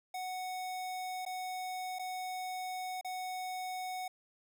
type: tone with dropouts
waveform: square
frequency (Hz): 740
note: F#5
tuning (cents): 0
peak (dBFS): -38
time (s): 0.14-4.08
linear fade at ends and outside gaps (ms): 5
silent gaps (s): 1.252-1.262 / 1.987-1.993 / 3.012-3.046
effects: none

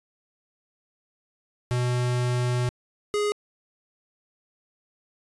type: tone pair in turn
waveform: square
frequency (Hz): 123.47 / 415.3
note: B2 / G#4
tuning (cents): 0 / 0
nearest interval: octave + major sixth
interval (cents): 2100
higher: second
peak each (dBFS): -23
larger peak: neither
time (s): 1.71-2.69 / 3.14-3.32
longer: first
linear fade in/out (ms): 0
effects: resampled to 24000 Hz

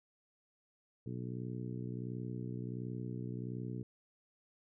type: harmonic tone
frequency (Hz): 61.4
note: B1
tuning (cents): -9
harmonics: 2 / 3 / 4 / 5 / 6 / 7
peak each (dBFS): -41 / -45 / -47 / -49 / -51 / -52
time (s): 1.06-3.83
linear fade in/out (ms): 5
effects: none

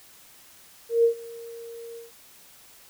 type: tone with ADSR envelope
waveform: sine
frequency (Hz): 464.3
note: A#4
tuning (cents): -7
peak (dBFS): -14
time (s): 0.89-2.12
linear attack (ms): 150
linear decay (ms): 100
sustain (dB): -23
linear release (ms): 150
effects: white hiss -52 dBFS RMS until 2.89 s

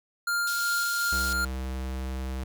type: tone with tremolo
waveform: square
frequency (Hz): 1400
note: F6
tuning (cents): +4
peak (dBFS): -25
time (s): 0.27-1.45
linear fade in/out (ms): 5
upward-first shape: sine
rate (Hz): 2.7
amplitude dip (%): 25
type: high-pass noise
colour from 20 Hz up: pink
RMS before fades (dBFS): -36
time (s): 0.47-1.33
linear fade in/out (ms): 2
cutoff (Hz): 3500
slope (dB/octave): 24
type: tone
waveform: square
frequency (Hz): 65.1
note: C2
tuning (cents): -8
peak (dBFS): -31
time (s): 1.12-2.44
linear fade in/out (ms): 5
effects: none

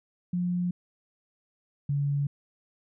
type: tone pair in turn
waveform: sine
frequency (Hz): 177.7 / 142.27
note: F3 / C#3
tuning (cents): +30 / +45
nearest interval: major third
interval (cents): 385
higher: first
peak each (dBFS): -25 / -24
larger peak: second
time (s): 0.33-0.71 / 1.89-2.27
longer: neither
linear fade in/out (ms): 5
effects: none

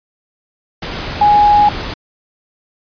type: tone in noise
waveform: sine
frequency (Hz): 830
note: G#5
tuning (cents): -1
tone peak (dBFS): -6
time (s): 1.21-1.69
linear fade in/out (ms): 5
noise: pink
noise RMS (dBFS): -23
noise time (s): 0.82-1.94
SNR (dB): +14
effects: resampled to 11025 Hz

